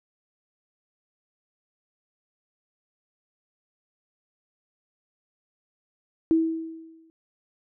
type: tone with exponential decay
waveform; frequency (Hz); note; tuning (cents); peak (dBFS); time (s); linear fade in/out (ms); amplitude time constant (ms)
sine; 324.7; E4; -26; -15; 6.31-7.1; 0; 170
effects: none